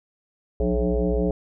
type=tone with frequency modulation; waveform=sine; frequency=182.7 Hz; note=F#3; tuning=22 cents flat; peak=-19 dBFS; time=0.6-1.31 s; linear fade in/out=2 ms; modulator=120 Hz; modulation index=3.2; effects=none